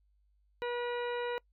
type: harmonic tone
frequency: 483.3 Hz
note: B4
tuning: 38 cents flat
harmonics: 1 / 2 / 3 / 4 / 5 / 6 / 8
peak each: -34 / -40 / -44 / -46 / -48 / -50 / -52 dBFS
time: 0.62-1.38 s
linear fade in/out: 0 ms
effects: noise-tail reverb RT60 0.1 s tail -25 dB re dry + added 50 Hz sine -67 dBFS peak until 1.52 s